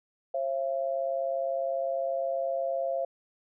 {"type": "tone pair together", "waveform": "sine", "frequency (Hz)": [537.3, 677], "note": ["C5", "E5"], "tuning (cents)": [46, 46], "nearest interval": "major third", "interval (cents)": 400, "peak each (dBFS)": [-30, -30], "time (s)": [0.34, 3.05], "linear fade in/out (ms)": 5, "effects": []}